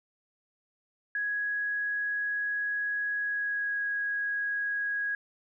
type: tone with pitch glide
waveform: sine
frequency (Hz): 1666 to 1653.5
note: G#6 to G#6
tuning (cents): +5 to -8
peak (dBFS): -28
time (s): 1.15-5.15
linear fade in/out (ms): 2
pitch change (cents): -13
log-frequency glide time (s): 3.18-3.79
effects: none